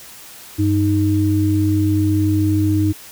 sine tone pair together, 98 / 310.6 Hz, G2 / D#4, 0 / -3 cents, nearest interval octave + minor sixth, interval 1997 cents, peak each -16 dBFS, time 0.58-2.93 s, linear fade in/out 20 ms, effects white hiss -39 dBFS RMS until 3.11 s

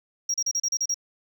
sine tone bursts, 5640 Hz, F8, 16 cents sharp, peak -20 dBFS, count 8, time 0.29-0.943 s, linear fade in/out 5 ms, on 51 ms, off 35 ms, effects tanh soft clip ceiling -21 dBFS

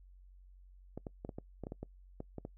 clicks, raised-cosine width 2 ms, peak -28 dBFS, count 12, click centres 0.976 / 1.068 / 1.249 / 1.292 / 1.385 / 1.637 / 1.669 / 1.721 / 1.83 / 2.204 / 2.383 / 2.451 s, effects noise-tail reverb RT60 0.1 s tail -24 dB re dry + added 46 Hz sine -55 dBFS peak until 2.57 s

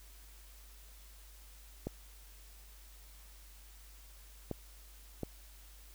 clicks, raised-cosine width 2 ms, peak -23 dBFS, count 3, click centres 1.87 / 4.513 / 5.233 s, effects added 50 Hz sine -54 dBFS peak until 5.94 s + white hiss -60 dBFS RMS until 5.94 s

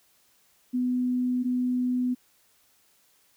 sine tone pair in turn, 249.8 / 249.8 Hz, B3 / B3, +20 / +20 cents, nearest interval unison, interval 0 cents, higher neither, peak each -23 dBFS, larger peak neither, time 0.73-1.44 / 1.44-2.15 s, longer neither, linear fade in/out 20 ms, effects white hiss -64 dBFS RMS until 3.36 s

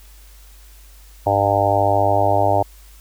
harmonic tone, 100.5 Hz, G2, 44 cents sharp, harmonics 1 / 3 / 4 / 5 / 6 / 7 / 8 / 9, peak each -22 / -27 / -27 / -27 / -19 / -20 / -20 / -24 dBFS, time 1.26-2.63 s, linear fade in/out 10 ms, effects added 50 Hz sine -42 dBFS peak until 3 s + white hiss -50 dBFS RMS until 3 s

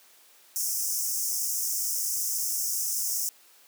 pink high-pass noise, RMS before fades -29 dBFS, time 0.56-3.29 s, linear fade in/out 0 ms, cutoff 5300 Hz, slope 96 dB/octave, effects white hiss -57 dBFS RMS until 3.67 s + high-pass 300 Hz 12 dB/octave

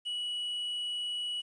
triangle tone with quantisation, 2934 Hz, F#7, 15 cents flat, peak -31 dBFS, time 0.05-1.42 s, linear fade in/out 20 ms, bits 10, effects resampled to 22050 Hz

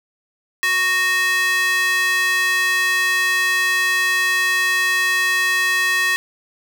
square tone with high-pass filter, 370 Hz, F#4, in tune, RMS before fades -18 dBFS, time 0.63-6.16 s, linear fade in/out 0 ms, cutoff 1800 Hz, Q 2.9, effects none

